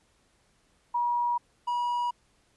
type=tone pair in turn; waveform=sine / triangle; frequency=960 / 966.1 Hz; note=B5 / B5; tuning=-49 / -38 cents; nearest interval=unison; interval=11 cents; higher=second; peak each=-24 / -24 dBFS; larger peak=neither; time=0.94-1.38 / 1.67-2.11 s; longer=neither; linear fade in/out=10 ms; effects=pink hiss -67 dBFS RMS until 2.56 s + resampled to 24000 Hz